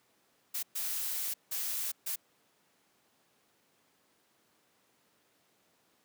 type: noise bursts at uneven times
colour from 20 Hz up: blue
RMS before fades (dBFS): -35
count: 4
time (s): 0.54-0.63 / 0.75-1.34 / 1.51-1.92 / 2.06-2.16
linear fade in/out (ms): 10
effects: pink hiss -70 dBFS RMS until 6.04 s + high-pass 200 Hz 12 dB/octave